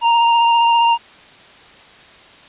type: tone with vibrato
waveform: square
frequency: 932.3 Hz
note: A#5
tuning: in tune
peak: -11 dBFS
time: 0.01-0.98 s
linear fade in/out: 50 ms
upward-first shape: triangle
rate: 15 Hz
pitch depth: 17 cents each way
effects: white hiss -43 dBFS RMS until 2.48 s + resampled to 8000 Hz